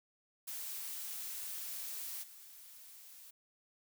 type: noise with level steps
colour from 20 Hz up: blue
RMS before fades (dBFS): -43 / -55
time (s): 0.47-3.31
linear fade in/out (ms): 10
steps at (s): 2.22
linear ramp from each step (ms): 20
effects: none